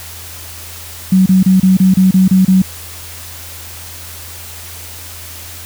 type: tone bursts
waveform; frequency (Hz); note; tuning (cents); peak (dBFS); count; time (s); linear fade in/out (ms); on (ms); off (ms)
sine; 187.8; F#3; +26; -5; 9; 1.12-2.62; 5; 140; 30
effects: added 85 Hz sine -34 dBFS peak until 5.65 s + white hiss -31 dBFS RMS until 5.65 s